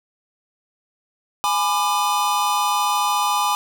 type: chord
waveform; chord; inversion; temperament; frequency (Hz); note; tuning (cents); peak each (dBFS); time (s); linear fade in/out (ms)
square; G# diminished; none; just; 830.6 / 996.7 / 1196.1; G#5 / B5 / D6; 0 / +16 / +31; -23; 1.44-3.55; 0
effects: none